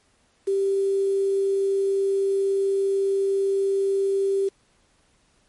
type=tone with quantisation; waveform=sine; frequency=392 Hz; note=G4; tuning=in tune; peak=-19 dBFS; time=0.47-4.49 s; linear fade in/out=10 ms; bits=7; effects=pink hiss -63 dBFS RMS until 5.48 s + MP3 48 kbps